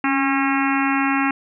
harmonic tone with a mistuned harmonic, 271.6 Hz, C#4, 35 cents flat, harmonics 1 / 3 / 4 / 5 / 6 / 7 / 8 / 9 / 10, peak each -20 / -25 / -26 / -27 / -28 / -28 / -29 / -30 / -30 dBFS, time 0.04-1.31 s, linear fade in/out 2 ms, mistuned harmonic 1, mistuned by +31 cents, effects none

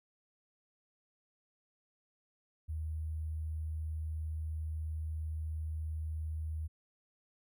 sine tone with sample-and-hold, 78.5 Hz, D#2, 16 cents sharp, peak -35 dBFS, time 2.68-6.68 s, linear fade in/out 20 ms, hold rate 11025 Hz, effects none

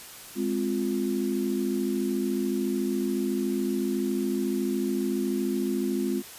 sine chord, F minor, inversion first, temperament equal, 207.7 / 261.6 / 349.2 Hz, Ab3 / C4 / F4, 0 / 0 / 0 cents, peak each -29 dBFS, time 0.35-6.23 s, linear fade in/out 50 ms, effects white hiss -44 dBFS RMS until 6.38 s + resampled to 32000 Hz

